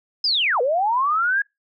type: linear two-way sweep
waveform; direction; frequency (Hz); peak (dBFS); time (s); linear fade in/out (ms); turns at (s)
sine; down then up; 5190 to 466.2 to 1669; -17; 0.24-1.42; 5; 0.61
effects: noise-tail reverb RT60 0.2 s tail -26 dB re dry